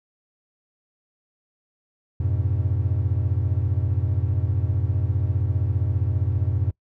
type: chord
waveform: triangle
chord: F diminished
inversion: none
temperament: equal with one note detuned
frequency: 88.68 / 103.83 / 123.47 Hz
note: F2 / Ab2 / Cb3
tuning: +27 / 0 / 0 cents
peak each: -21 / -23 / -25 dBFS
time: 2.2-6.71 s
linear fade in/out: 5 ms
effects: noise-tail reverb RT60 0.1 s tail -22 dB re dry